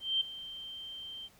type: tone with ADSR envelope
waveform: sine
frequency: 3136 Hz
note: G7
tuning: in tune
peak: -25 dBFS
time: 0-1.29 s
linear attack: 210 ms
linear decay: 5 ms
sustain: -16 dB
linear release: 38 ms
effects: pink hiss -62 dBFS RMS until 1.39 s